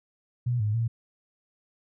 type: tone with pitch steps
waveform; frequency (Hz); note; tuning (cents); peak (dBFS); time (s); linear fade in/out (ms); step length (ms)
sine; 121.9 / 105.7 / 115.3; B2 / G#2 / A#2; -22 / +31 / -19; -23; 0.46-0.88; 10; 140
effects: none